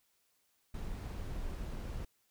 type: noise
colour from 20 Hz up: brown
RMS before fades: -40 dBFS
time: 0.74-2.05 s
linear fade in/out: 5 ms
effects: white hiss -75 dBFS RMS until 2.3 s